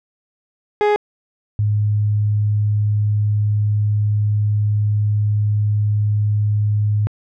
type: tone pair in turn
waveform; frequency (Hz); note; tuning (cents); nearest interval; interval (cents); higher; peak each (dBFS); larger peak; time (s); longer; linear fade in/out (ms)
30% pulse / sine; 416.9 / 104.8; G#4 / G#2; +7 / +16; 2 octaves; 2391; first; -10 / -14; first; 0.81-0.96 / 1.59-7.07; second; 0
effects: low-pass 2000 Hz 12 dB/octave